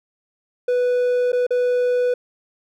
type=tone with dropouts; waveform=triangle; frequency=493.9 Hz; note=B4; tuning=in tune; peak=-14 dBFS; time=0.68-2.14 s; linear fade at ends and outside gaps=5 ms; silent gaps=1.32-1.329 / 1.467-1.506 s; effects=none